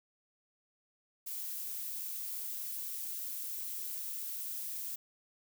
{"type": "noise", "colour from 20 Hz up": "violet", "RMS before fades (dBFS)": -40, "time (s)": [1.26, 4.96], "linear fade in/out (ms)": 10, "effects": []}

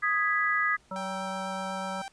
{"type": "chord", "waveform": "sine", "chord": "G# minor", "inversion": "second", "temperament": "equal", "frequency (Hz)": [1244.5, 1661.2, 1975.5], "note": ["D#6", "G#6", "B6"], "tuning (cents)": [0, 0, 0], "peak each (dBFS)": -28, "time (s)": [0.02, 0.77], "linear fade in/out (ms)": 20}
{"type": "harmonic tone", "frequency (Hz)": 189.5, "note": "F#3", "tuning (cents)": 42, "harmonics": [1, 3, 5, 7], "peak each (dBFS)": [-38, -38, -38, -38], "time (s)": [0.91, 2.02], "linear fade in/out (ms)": 5}
{"type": "tone with vibrato", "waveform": "sawtooth", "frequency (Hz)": 784, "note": "G5", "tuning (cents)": 0, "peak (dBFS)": -33, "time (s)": [0.96, 2.08], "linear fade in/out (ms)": 0, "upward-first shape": "sine", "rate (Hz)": 8.1, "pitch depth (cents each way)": 10}
{"effects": ["pink hiss -62 dBFS RMS until 2.12 s", "resampled to 22050 Hz"]}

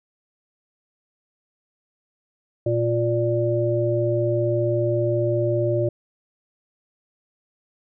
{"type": "harmonic tone", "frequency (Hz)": 117.4, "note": "A#2", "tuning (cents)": 13, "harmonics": [1, 3, 5], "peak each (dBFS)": [-23, -23, -23], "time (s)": [2.66, 5.89], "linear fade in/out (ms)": 5, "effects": []}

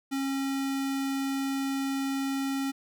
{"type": "tone with notch filter", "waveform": "square", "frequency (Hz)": 272.1, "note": "C#4", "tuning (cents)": -32, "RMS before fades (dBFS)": -30, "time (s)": [0.11, 2.72], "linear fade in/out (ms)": 20, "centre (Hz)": 600, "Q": 1.5, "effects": []}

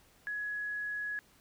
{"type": "tone", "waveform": "sine", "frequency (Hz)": 1680, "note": "G#6", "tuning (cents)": 19, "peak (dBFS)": -34, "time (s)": [0.27, 1.19], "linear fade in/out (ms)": 0, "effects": ["pink hiss -64 dBFS RMS until 1.4 s"]}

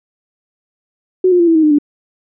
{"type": "tone with pitch steps", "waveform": "sine", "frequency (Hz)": [370, 355.7, 342, 328.9, 316.2, 304, 292.3], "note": ["F#4", "F4", "F4", "E4", "D#4", "D#4", "D4"], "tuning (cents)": [0, 32, -36, -4, 28, -40, -8], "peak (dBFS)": -7, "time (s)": [1.24, 1.786], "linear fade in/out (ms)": 5, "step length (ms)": 78, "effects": []}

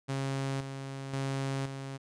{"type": "tone with tremolo", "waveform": "sawtooth", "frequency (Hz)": 135.8, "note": "C#3", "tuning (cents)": -35, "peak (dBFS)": -27, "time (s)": [0.08, 1.98], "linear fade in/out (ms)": 20, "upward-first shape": "square", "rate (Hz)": 0.95, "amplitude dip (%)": 55, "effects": ["resampled to 22050 Hz"]}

